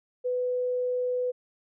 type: tone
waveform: sine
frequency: 498.2 Hz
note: B4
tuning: 15 cents sharp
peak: -25 dBFS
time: 0.24-1.32 s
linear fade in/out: 20 ms
effects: none